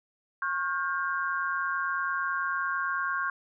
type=tone cluster; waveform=sine; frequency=1092 / 1418 / 1587 Hz; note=C#6 / F6 / G6; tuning=-26 / +26 / +21 cents; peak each=-31 / -33 / -31 dBFS; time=0.42-3.3 s; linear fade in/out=2 ms; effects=none